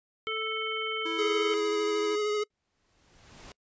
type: harmonic tone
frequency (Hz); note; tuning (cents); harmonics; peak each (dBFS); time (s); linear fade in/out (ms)
440; A4; 0; 1 / 3 / 5 / 7; -35 / -35 / -35 / -35; 0.27-1.54; 0
type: tone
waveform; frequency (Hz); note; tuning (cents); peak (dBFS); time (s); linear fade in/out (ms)
square; 329.6; E4; 0; -35; 1.05-2.16; 10
type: tone with vibrato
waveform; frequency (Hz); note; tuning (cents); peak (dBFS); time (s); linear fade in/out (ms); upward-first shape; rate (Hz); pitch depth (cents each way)
square; 420; G#4; +19; -27; 1.18-2.44; 10; sine; 13; 19
type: noise with exponential growth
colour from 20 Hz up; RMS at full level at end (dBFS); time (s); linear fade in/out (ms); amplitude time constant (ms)
pink; -45; 2.5-3.52; 2; 220
effects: noise-tail reverb RT60 0.1 s tail -25 dB re dry + resampled to 16000 Hz